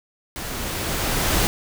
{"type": "noise with level ramp", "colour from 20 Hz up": "pink", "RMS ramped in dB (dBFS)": [-31, -19], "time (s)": [0.36, 1.47], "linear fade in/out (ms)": 0, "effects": []}